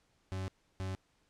40% pulse tone bursts at uneven times, 94.5 Hz, F#2, 37 cents sharp, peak -35 dBFS, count 2, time 0.32-0.48 / 0.8-0.95 s, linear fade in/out 0 ms, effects pink hiss -73 dBFS RMS until 1.29 s + low-pass 8000 Hz 12 dB/octave

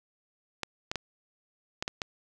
clicks, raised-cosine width 0.2 ms, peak -14 dBFS, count 6, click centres 0.633 / 0.915 / 0.957 / 1.825 / 1.879 / 2.018 s, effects none

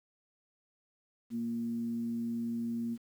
sine tone with frequency modulation, 233.1 Hz, A#3, in tune, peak -32 dBFS, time 1.3-2.98 s, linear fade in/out 50 ms, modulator 118 Hz, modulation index 0.21, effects 10-bit

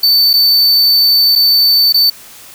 square tone with dropouts, 4536 Hz, C#8, 39 cents sharp, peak -7 dBFS, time 0.03-2.1 s, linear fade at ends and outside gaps 5 ms, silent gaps 0.333-0.337 / 1.354-1.358 / 1.925-1.942 s, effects white hiss -36 dBFS RMS until 2.54 s

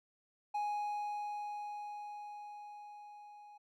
triangle tone with level ramp, 830.6 Hz, G#5, in tune, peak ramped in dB -31 to -51 dBFS, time 0.54-3.58 s, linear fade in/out 10 ms, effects none

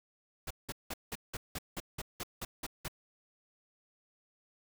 pink noise bursts, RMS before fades -39 dBFS, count 12, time 0.47-2.882 s, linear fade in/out 5 ms, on 36 ms, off 180 ms, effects none

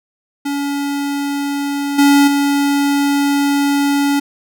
square tone with level steps, 283.2 Hz, C#4, 37 cents sharp, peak -18 / -8 / -13 dBFS, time 0.45-4.2 s, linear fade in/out 10 ms, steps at 1.98 / 2.27 s, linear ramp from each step 10 ms, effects none

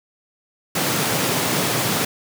pink high-pass noise, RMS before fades -21 dBFS, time 0.75-2.05 s, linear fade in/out 5 ms, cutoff 110 Hz, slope 48 dB/octave, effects none

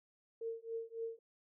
sine tone with tremolo, 455.8 Hz, A#4, 39 cents flat, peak -36 dBFS, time 0.41-1.19 s, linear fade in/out 5 ms, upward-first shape triangle, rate 3.6 Hz, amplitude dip 100%, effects none

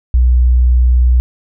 sine tone, 61.6 Hz, B1, 4 cents flat, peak -6 dBFS, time 0.14-1.2 s, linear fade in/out 0 ms, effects none

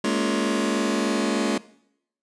sawtooth chord, Bb minor seventh, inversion third, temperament just, 209.8 / 233.1 / 279.7 / 349.6 Hz, Ab3 / Bb3 / Db4 / F4, +18 / 0 / +16 / +2 cents, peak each -21 / -24 / -22 / -24 dBFS, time 0.04-1.58 s, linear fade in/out 5 ms, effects noise-tail reverb RT60 0.7 s tail -19 dB re dry + resampled to 22050 Hz

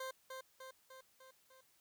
20% pulse tone with echo, 523.3 Hz, C5, in tune, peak -37 dBFS, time 0-0.11 s, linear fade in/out 5 ms, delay 300 ms, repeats 5, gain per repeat -4 dB, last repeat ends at 1.61 s, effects white hiss -72 dBFS RMS until 1.8 s

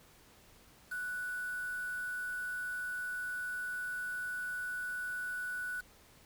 sine tone with quantisation, 1480 Hz, F#6, in tune, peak -36 dBFS, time 0.91-5.81 s, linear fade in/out 10 ms, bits 8, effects pink hiss -61 dBFS RMS until 6.25 s

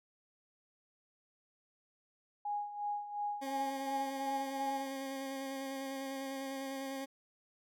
sine tone with tremolo, 825 Hz, G#5, 12 cents flat, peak -33 dBFS, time 2.45-4.88 s, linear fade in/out 5 ms, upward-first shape sine, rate 2.8 Hz, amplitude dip 70%
20% pulse tone with vibrato, 270 Hz, C#4, 45 cents flat, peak -34 dBFS, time 3.41-7.06 s, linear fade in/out 20 ms, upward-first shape square, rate 10 Hz, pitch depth 14 cents each way
effects none

